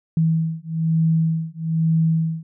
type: beating tone pair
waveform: sine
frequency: 161.4 / 162.5 Hz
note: E3 / E3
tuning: -36 / -24 cents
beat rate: 1.1 Hz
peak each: -20 dBFS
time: 0.17-2.43 s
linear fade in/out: 2 ms
effects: none